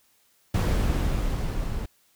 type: noise with level ramp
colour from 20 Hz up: brown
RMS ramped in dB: -20 to -31 dBFS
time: 0.54-1.86 s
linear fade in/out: 5 ms
effects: white hiss -64 dBFS RMS until 2.15 s